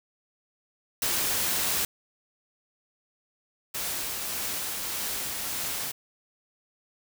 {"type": "noise", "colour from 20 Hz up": "white", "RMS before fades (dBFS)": -27, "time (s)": [1.02, 1.85], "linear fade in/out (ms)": 2}
{"type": "noise with tremolo", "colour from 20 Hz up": "white", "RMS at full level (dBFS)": -31, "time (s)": [3.74, 5.92], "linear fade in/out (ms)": 10, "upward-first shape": "triangle", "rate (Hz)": 1.7, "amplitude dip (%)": 25}
{"effects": []}